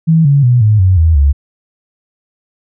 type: tone with pitch steps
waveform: sine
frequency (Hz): 162.2 / 141.2 / 122.92 / 107.01 / 93.16 / 81.1 / 70.6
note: E3 / C#3 / B2 / A2 / F#2 / E2 / C#2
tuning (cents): -28 / +32 / -8 / -48 / +12 / -28 / +32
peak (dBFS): -5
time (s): 0.07-1.33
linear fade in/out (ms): 20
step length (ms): 180
effects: none